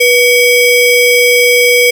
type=ring-modulated tone; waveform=square; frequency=1376 Hz; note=F6; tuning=26 cents flat; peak=-3 dBFS; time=0-1.91 s; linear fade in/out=10 ms; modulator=888 Hz; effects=none